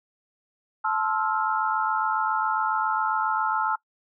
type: chord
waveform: sine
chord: F major seventh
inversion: first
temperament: just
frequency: 873.1 / 1047.7 / 1309.6 / 1396.9 Hz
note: A5 / C6 / E6 / F6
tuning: -14 / +2 / -12 / 0 cents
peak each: -26 / -31 / -27 / -29 dBFS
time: 0.84-3.76 s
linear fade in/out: 10 ms
effects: noise-tail reverb RT60 0.1 s tail -22 dB re dry